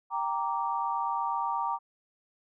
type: chord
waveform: sine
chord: G minor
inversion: none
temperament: equal with one note detuned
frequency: 784 / 932.3 / 1167.2 Hz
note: G5 / Bb5 / D6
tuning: 0 / 0 / -11 cents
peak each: -34 / -30 / -33 dBFS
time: 0.1-1.79 s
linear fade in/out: 50 ms
effects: none